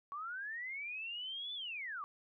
sine linear two-way sweep, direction up then down, 1108.7 to 3520 to 1108.7 Hz, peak -40 dBFS, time 0.12-2.04 s, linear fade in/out 0 ms, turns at 1.54 s, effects none

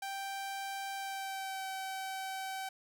sawtooth tone with pitch glide, 784 to 767 Hz, G5 to G5, 0 to -38 cents, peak -34 dBFS, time 0.02-2.69 s, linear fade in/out 5 ms, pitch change -38 cents, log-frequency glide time 0.95-1.67 s, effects none

